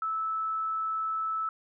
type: tone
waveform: sine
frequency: 1309 Hz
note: E6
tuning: 13 cents flat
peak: -28 dBFS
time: 0.02-1.49 s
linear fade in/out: 2 ms
effects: none